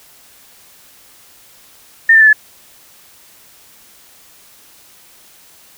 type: tone with pitch steps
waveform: sine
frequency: 1815 / 1782.8 / 1751.2 / 1720.1 Hz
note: A#6 / A6 / A6 / A6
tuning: -47 / +22 / -9 / -40 cents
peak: -4 dBFS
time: 2.09-2.33 s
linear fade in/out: 5 ms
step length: 60 ms
effects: white hiss -45 dBFS RMS until 5.77 s